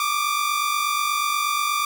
sawtooth tone pair together, 1157.7 / 1206 Hz, D6 / D6, -25 / +46 cents, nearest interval minor second, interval 71 cents, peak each -20 dBFS, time 0-1.85 s, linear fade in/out 2 ms, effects none

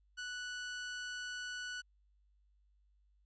sawtooth tone, 1480 Hz, F#6, in tune, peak -37 dBFS, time 0.17-1.82 s, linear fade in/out 20 ms, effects added 50 Hz sine -68 dBFS peak until 3.25 s + resampled to 16000 Hz

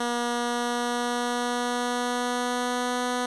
10% pulse tone with pitch glide, 239.6 to 247.3 Hz, A#3 to B3, +48 to +3 cents, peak -17 dBFS, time 0-3.26 s, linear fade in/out 5 ms, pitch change +55 cents, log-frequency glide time 0.28-3.04 s, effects resampled to 24000 Hz + 8-bit

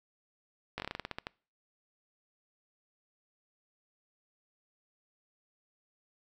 slowing click train, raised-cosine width 0.3 ms, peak -20 dBFS, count 12, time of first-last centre 0.78-1.269 s, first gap 19 ms, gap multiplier 1.16, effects noise-tail reverb RT60 0.4 s tail -25 dB re dry

